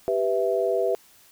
sine chord, E minor, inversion first, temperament equal, 392 / 493.9 / 659.3 Hz, G4 / B4 / E5, 0 / 0 / 0 cents, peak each -25 dBFS, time 0.08-0.95 s, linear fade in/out 0 ms, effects white hiss -55 dBFS RMS until 1.31 s

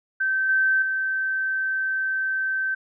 sine tone with level steps, 1548 Hz, G6, 22 cents flat, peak -20 / -17 / -22 dBFS, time 0.2-2.75 s, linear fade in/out 10 ms, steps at 0.49 / 0.82 s, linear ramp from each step 2 ms, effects none

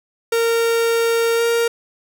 45% pulse tone with pitch glide, 461.3 to 465.9 Hz, A#4 to A#4, -18 to -1 cents, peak -15 dBFS, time 0.32-1.68 s, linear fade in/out 5 ms, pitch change +17 cents, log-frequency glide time 1.36-1.42 s, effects none

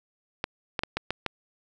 clicks, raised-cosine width 0.3 ms, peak -11 dBFS, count 6, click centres 0.441 / 0.792 / 0.835 / 0.97 / 1.106 / 1.263 s, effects none

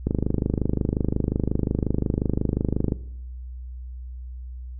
click train, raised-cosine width 3 ms, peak -9 dBFS, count 74, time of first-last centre 0.07-2.922 s, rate 25.6 Hz, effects noise-tail reverb RT60 0.8 s tail -19 dB re dry + added 62 Hz sine -33 dBFS peak until 4.79 s

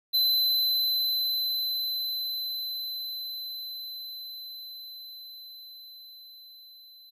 square tone with level ramp, 4038 Hz, B7, 38 cents sharp, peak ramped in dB -21 to -50 dBFS, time 0.13-7.11 s, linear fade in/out 20 ms, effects none

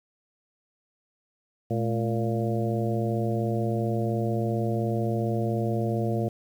harmonic tone with a mistuned harmonic, 115.7 Hz, A#2, 13 cents flat, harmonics 1 / 2 / 3 / 4 / 5 / 6, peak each -27 / -30 / -32 / -33 / -34 / -35 dBFS, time 1.7-6.29 s, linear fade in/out 10 ms, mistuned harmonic 2, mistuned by -99 cents, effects 9-bit

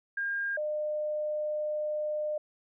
sine tone pair in turn, 1611 / 604.6 Hz, G6 / D#5, +47 / -50 cents, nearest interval octave + perfect fourth, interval 1697 cents, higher first, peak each -29 / -29 dBFS, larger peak neither, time 0.17-0.57 / 0.57-2.38 s, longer second, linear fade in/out 5 ms, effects none

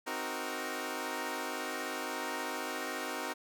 10% pulse chord, C half-diminished seventh, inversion none, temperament equal, 261.6 / 311.1 / 370 / 466.2 Hz, C4 / Eb4 / Gb4 / Bb4, 0 / 0 / 0 / 0 cents, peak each -33 dBFS, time 0.06-3.34 s, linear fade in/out 20 ms, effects none

